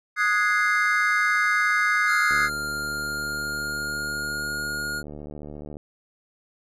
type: chord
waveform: triangle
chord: Ab dominant seventh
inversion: second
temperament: equal with one note detuned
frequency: 1244.5 / 1467.2 / 1661.2 / 2093 Hz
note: Eb6 / Gb6 / Ab6 / C7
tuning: 0 / -15 / 0 / 0 cents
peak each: -23 dBFS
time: 0.16-2.5 s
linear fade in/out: 50 ms
type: tone with pitch glide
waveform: square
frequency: 1396.9 to 1427.9 Hz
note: F6 to F6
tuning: 0 to +38 cents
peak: -28 dBFS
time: 2.06-5.03 s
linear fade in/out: 50 ms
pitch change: +38 cents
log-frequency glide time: 2.38-4.54 s
type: click train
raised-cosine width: 2 ms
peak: -25 dBFS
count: 258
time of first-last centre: 2.31-5.769 s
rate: 74.3 Hz
effects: resampled to 32000 Hz